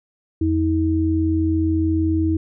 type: tone pair together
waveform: sine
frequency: 85.61 / 319.5 Hz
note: F2 / D#4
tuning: -34 / +46 cents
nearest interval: octave + major seventh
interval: 2280 cents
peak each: -20 / -18 dBFS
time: 0.41-2.37 s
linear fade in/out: 5 ms
effects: none